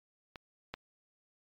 clicks, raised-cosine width 0.3 ms, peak -28 / -22 dBFS, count 2, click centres 0.358 / 0.74 s, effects MP3 96 kbps

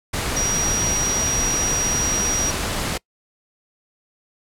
sine tone in noise, 5750 Hz, F8, 50 cents sharp, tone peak -19 dBFS, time 0.36-2.51 s, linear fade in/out 10 ms, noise pink, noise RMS -24 dBFS, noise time 0.13-2.98 s, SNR +2 dB, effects noise-tail reverb RT60 0.1 s tail -25 dB re dry + low-pass 11000 Hz 12 dB/octave

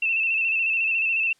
sine tone with vibrato, 2660 Hz, E7, 15 cents sharp, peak -20 dBFS, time 0.02-1.33 s, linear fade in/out 5 ms, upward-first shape square, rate 14 Hz, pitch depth 36 cents each way, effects white hiss -63 dBFS RMS until 1.39 s + low-pass 8000 Hz 12 dB/octave

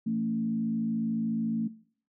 sine tone with frequency modulation, 224.3 Hz, A3, 34 cents sharp, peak -26 dBFS, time 0.06-1.68 s, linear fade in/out 10 ms, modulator 53.9 Hz, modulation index 0.6, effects noise-tail reverb RT60 0.5 s tail -18 dB re dry

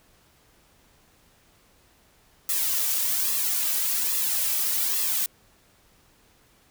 blue noise with flanger, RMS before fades -25 dBFS, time 2.49-5.26 s, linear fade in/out 2 ms, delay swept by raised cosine 1.3 to 2.9 ms, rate 1.2 Hz, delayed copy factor -0.85, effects pink hiss -60 dBFS RMS until 6.7 s

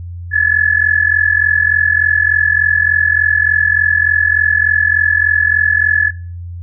sine tone with amplitude modulation, 1714 Hz, A6, 46 cents flat, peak -5 dBFS, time 0.31-6.12 s, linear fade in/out 50 ms, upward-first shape sine, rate 43.4 Hz, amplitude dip 80%, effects noise-tail reverb RT60 0.4 s tail -21 dB re dry + added 87 Hz sine -24 dBFS peak until 6.62 s

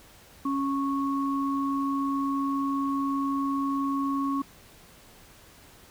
sine tone pair together, 275.8 / 1103.2 Hz, C#4 / C#6, -9 / -9 cents, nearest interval 2 octaves, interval 2400 cents, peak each -26 / -30 dBFS, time 0.45-4.42 s, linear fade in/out 5 ms, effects pink hiss -53 dBFS RMS until 5.9 s

